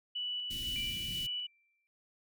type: tone with tremolo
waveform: sine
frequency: 2960 Hz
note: F#7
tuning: in tune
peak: -34 dBFS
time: 0.15-1.47 s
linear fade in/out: 10 ms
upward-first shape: square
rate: 2 Hz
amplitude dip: 25%
type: band-stop noise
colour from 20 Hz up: pink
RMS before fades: -44 dBFS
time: 0.5-1.27 s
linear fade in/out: 10 ms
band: 280 to 2600 Hz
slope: 24 dB/octave
type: tone with exponential decay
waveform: sine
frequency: 2349 Hz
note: D7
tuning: in tune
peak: -39 dBFS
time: 0.76-1.87 s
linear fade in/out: 0 ms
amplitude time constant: 240 ms
effects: none